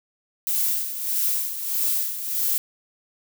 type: noise with tremolo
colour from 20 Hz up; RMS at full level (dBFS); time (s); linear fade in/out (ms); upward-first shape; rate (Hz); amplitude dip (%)
violet; -22; 0.47-2.58; 0; sine; 1.6; 65
effects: none